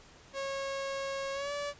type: tone with pitch glide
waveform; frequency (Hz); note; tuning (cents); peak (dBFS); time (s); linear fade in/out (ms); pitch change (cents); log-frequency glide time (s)
sawtooth; 547 to 576.5; C#5 to D5; -23 to -32; -30; 0.33-1.74; 50; +91; 1.33-1.52
effects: pink hiss -56 dBFS RMS until 1.79 s + resampled to 16000 Hz